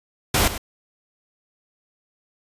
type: noise with echo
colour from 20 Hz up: pink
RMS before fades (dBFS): -18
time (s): 0.34-0.48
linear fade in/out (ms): 5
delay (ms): 100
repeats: 1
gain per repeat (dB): -12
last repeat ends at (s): 0.58
effects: resampled to 32000 Hz